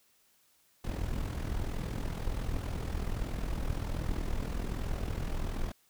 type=noise with amplitude modulation; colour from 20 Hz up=brown; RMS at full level=-31 dBFS; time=0.84-5.72 s; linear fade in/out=5 ms; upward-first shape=sine; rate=41.3 Hz; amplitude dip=65%; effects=white hiss -68 dBFS RMS until 5.89 s

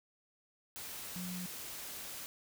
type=tone in noise; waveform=sine; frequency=180.8 Hz; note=F#3; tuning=40 cents flat; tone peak=-40 dBFS; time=1.16-1.46 s; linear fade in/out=0 ms; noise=white; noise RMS=-45 dBFS; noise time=0.76-2.26 s; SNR=+2 dB; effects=none

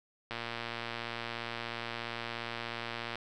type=click train; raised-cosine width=0.3 ms; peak=-21 dBFS; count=334; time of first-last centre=0.31-3.156 s; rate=117 Hz; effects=none

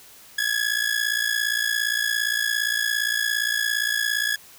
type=ring-modulated tone; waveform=sawtooth; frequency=1682 Hz; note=G#6; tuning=22 cents sharp; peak=-15 dBFS; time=0.38-4.36 s; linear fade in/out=5 ms; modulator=28.7 Hz; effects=white hiss -48 dBFS RMS until 4.58 s

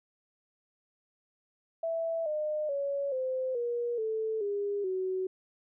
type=tone with pitch steps; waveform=sine; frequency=659.3 / 608.1 / 560.8 / 517.3 / 477.1 / 440 / 405.8 / 374.3 Hz; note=E5 / D#5 / C#5 / C5 / A#4 / A4 / G#4 / F#4; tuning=0 / -40 / +20 / -20 / +40 / 0 / -40 / +20 cents; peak=-29 dBFS; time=1.83-5.27 s; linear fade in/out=5 ms; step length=430 ms; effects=none

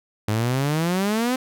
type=exponential sweep; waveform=sawtooth; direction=up; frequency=103.3 to 261.6 Hz; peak=-16 dBFS; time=0.28-1.36 s; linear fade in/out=5 ms; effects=none

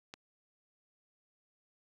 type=click; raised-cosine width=0.2 ms; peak=-27 dBFS; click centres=0.139 s; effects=high-pass 80 Hz 12 dB/octave + 10-bit

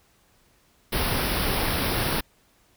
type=band-stop noise; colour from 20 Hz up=pink; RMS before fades=-25 dBFS; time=0.92-2.21 s; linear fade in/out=10 ms; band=5500 to 9300 Hz; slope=96 dB/octave; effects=pink hiss -62 dBFS RMS until 2.76 s

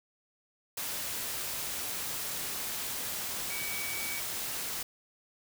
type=tone in noise; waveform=sine; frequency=2271 Hz; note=C#7; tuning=41 cents sharp; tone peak=-38 dBFS; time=3.5-4.2 s; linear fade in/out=5 ms; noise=white; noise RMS=-36 dBFS; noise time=0.77-4.83 s; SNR=-5 dB; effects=none

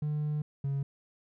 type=tone pair in turn; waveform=triangle; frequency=150 / 138.76 Hz; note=D3 / C#3; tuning=+37 / +2 cents; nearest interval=minor second; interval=135 cents; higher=first; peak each=-26 dBFS; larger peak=neither; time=0.02-0.42 / 0.64-0.83 s; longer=first; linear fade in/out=5 ms; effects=tanh soft clip ceiling -23 dBFS

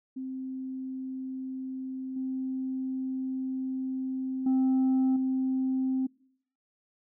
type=tone with level steps; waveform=sine; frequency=261.6 Hz; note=C4; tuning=in tune; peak=-33 / -29 / -19 / -24 dBFS; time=0.16-6.07 s; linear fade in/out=10 ms; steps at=2.16 / 4.46 / 5.16 s; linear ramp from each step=5 ms; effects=noise-tail reverb RT60 0.7 s tail -26 dB re dry + tanh soft clip ceiling -21 dBFS

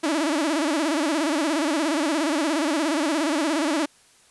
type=tone with vibrato; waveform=sawtooth; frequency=305.2 Hz; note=D#4; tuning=33 cents flat; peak=-17 dBFS; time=0.03-3.86 s; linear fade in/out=10 ms; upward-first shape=sine; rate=17 Hz; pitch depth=160 cents each way; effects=white hiss -56 dBFS RMS until 4.3 s + resampled to 24000 Hz

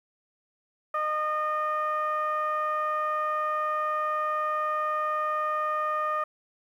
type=tone with low-pass filter; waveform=15% pulse; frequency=612 Hz; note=D#5; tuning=29 cents flat; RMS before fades=-28 dBFS; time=0.94-6.24 s; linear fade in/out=5 ms; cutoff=1300 Hz; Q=2.9; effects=10-bit

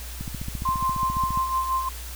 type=click train; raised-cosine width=5 ms; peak=-19 dBFS; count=18; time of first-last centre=0.21-1.374 s; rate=14.6 Hz
type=tone with tremolo; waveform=sine; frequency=1048 Hz; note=C6; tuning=2 cents sharp; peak=-20 dBFS; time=0.65-1.89 s; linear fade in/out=5 ms; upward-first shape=sine; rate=5.7 Hz; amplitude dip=55%
effects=added 60 Hz sine -35 dBFS peak until 2.15 s + white hiss -40 dBFS RMS until 2.15 s

